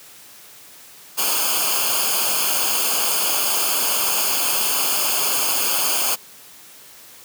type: noise with comb filter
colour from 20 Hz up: white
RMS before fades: -20 dBFS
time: 1.17-6.16 s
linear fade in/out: 20 ms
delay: 0.52 ms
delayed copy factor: -0.85
effects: white hiss -44 dBFS RMS until 7.24 s + high-pass 100 Hz 12 dB/octave